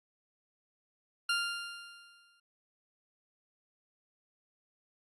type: tone with exponential decay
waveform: 20% pulse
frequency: 1396.9 Hz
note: F6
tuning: in tune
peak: -22 dBFS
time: 1.29-2.4 s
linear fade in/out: 5 ms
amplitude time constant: 240 ms
effects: low-pass 10000 Hz 12 dB/octave + Opus 48 kbps